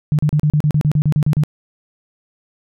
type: tone bursts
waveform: sine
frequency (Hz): 150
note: D3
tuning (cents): +37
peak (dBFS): -11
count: 13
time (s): 0.12-1.436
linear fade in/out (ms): 0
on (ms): 68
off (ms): 36
effects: none